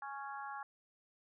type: harmonic tone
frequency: 277.2 Hz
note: C#4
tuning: in tune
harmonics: 3 / 4 / 5 / 6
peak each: -45 / -47 / -49 / -51 dBFS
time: 0.02-0.63 s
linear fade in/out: 2 ms
effects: none